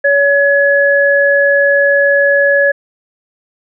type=tone pair together; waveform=sine; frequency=565 / 1693.1 Hz; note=C#5 / G#6; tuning=+33 / +33 cents; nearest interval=octave + perfect fifth; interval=1900 cents; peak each=-10 dBFS; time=0.04-2.72 s; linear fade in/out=10 ms; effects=none